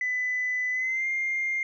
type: tone with pitch glide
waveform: sine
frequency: 2000 to 2112 Hz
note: B6 to C7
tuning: +21 to +16 cents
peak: -24 dBFS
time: 0.01-1.63 s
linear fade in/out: 2 ms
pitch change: +95 cents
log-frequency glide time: 0.72-1.07 s
effects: tanh soft clip ceiling -21 dBFS